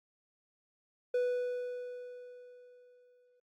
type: tone with exponential decay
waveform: triangle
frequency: 493.9 Hz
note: B4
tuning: in tune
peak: -25 dBFS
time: 1.14-3.4 s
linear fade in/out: 5 ms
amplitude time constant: 490 ms
effects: AAC 48 kbps